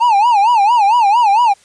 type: tone with vibrato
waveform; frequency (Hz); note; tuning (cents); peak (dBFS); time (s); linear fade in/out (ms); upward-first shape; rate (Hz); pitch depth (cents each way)
triangle; 879; A5; -2; -6; 0-1.54; 20; sine; 4.4; 190
effects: white hiss -49 dBFS RMS until 1.64 s + resampled to 22050 Hz